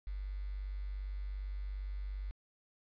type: tone with quantisation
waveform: sine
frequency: 48.69 Hz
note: G1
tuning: 11 cents flat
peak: -37 dBFS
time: 0.07-2.31 s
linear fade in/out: 0 ms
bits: 10
effects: resampled to 11025 Hz